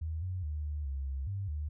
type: tone with pitch steps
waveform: sine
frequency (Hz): 79.7 / 91.7 / 75.4 / 74.3 / 68.2 / 67.5 / 98.5 / 75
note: D#2 / F#2 / D2 / D2 / C#2 / C#2 / G2 / D2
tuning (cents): +42 / -15 / +46 / +21 / -28 / -45 / +9 / +37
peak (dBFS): -33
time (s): 0.01-1.69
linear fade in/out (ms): 10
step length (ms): 210
effects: none